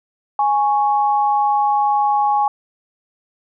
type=tone pair together; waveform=sine; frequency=830.6 / 1108.7 Hz; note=G#5 / C#6; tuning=0 / 0 cents; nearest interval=perfect fourth; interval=500 cents; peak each=-14 / -21 dBFS; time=0.39-2.48 s; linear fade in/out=2 ms; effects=none